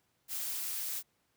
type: noise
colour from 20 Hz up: blue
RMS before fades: -37 dBFS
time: 0.28-1.03 s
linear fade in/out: 50 ms
effects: pink hiss -75 dBFS RMS until 1.36 s + high-pass 80 Hz 12 dB/octave